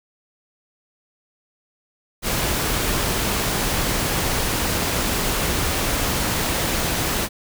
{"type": "noise", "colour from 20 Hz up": "pink", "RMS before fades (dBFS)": -22, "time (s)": [2.22, 7.29], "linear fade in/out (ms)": 50, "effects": []}